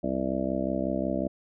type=harmonic tone; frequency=65.5 Hz; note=C2; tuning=2 cents sharp; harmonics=1 / 2 / 3 / 4 / 5 / 6 / 7 / 8 / 9 / 10; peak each=-40 / -43 / -32 / -32 / -33 / -44 / -40 / -41 / -32 / -36 dBFS; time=0.03-1.28 s; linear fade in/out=10 ms; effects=none